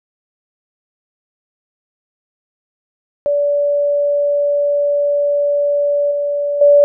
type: tone with level steps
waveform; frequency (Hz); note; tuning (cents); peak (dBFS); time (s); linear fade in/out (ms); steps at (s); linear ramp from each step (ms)
sine; 577; D5; -31; -12 / -15 / -5; 3.26-6.84; 0; 6.11 / 6.61; 5
effects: none